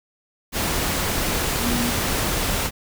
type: tone in noise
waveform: sine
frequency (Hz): 240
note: B3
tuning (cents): -49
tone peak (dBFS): -24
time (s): 1.59-1.94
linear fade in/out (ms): 50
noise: pink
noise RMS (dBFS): -23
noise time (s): 0.52-2.71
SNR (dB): -4
effects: none